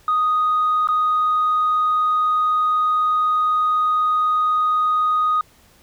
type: tone with dropouts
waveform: sine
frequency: 1244 Hz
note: D#6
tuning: 1 cent flat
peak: -14 dBFS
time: 0.08-5.41 s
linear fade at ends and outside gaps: 2 ms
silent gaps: 0.873-0.887 s
effects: tanh soft clip ceiling -12 dBFS + pink hiss -53 dBFS RMS until 5.82 s